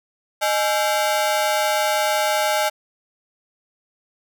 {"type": "ring-modulated tone", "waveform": "sawtooth", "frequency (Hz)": 729, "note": "F#5", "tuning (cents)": -26, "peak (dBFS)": -11, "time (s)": [0.41, 2.7], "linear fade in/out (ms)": 20, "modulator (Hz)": 113, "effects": []}